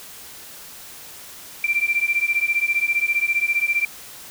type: beating tone pair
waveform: sine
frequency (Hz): 2349 / 2364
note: D7 / D7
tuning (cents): 0 / +11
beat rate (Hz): 15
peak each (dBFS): -21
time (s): 1.64-3.85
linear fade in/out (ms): 2
effects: white hiss -40 dBFS RMS until 4.3 s